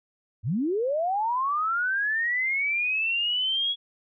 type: linear sweep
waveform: sine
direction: up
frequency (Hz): 87.5 to 3358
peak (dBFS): -23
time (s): 0.43-3.76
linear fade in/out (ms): 50
effects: none